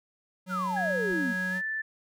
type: tone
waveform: square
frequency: 185 Hz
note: F#3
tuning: in tune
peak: -34 dBFS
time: 0.46-1.62 s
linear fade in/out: 50 ms
type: exponential sweep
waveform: sine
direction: down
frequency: 1500 to 214.8 Hz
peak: -28 dBFS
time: 0.49-1.35 s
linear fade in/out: 50 ms
type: tone with pitch glide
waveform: sine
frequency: 1661.2 to 1760 Hz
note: G#6 to A6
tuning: 0 to 0 cents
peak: -29 dBFS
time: 0.76-1.82 s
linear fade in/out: 10 ms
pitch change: +100 cents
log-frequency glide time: 1.5-1.57 s
type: noise with exponential growth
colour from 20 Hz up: brown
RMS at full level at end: -45 dBFS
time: 1.03-1.13 s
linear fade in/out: 5 ms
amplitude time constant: 21 ms
effects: none